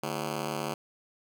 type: ring-modulated tone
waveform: 10% pulse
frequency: 185 Hz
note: F#3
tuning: in tune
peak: -20 dBFS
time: 0.03-0.74 s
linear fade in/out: 5 ms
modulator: 37.9 Hz
effects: none